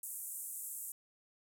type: band-pass noise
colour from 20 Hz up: pink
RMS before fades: -44 dBFS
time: 0.03-0.92 s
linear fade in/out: 2 ms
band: 7800 to 15000 Hz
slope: 48 dB/octave
effects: none